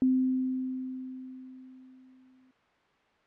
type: tone with exponential decay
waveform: sine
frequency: 258.4 Hz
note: C4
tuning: 21 cents flat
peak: -20 dBFS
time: 0.02-2.51 s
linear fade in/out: 1 ms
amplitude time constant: 540 ms
effects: white hiss -65 dBFS RMS until 3.26 s + low-pass 2000 Hz 12 dB/octave